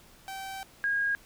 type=tone pair in turn; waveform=sawtooth / sine; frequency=774 / 1632.5 Hz; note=G5 / G#6; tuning=-22 / -30 cents; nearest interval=octave + minor second; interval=1292 cents; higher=second; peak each=-33 / -25 dBFS; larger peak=second; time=0.28-0.63 / 0.84-1.15 s; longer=first; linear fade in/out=0 ms; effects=pink hiss -56 dBFS RMS until 1.25 s